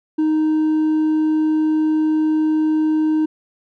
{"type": "tone with hard clipping", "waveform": "sine", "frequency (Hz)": 311.1, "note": "D#4", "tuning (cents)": 0, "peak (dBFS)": -15, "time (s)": [0.18, 3.26], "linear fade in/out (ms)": 10, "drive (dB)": 2, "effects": []}